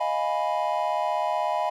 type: chord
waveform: triangle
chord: F half-diminished seventh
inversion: third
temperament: equal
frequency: 622.3 / 698.5 / 830.6 / 987.8 Hz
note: Eb5 / F5 / Ab5 / Cb6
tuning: 0 / 0 / 0 / 0 cents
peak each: -27 dBFS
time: 0-1.7 s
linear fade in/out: 10 ms
effects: none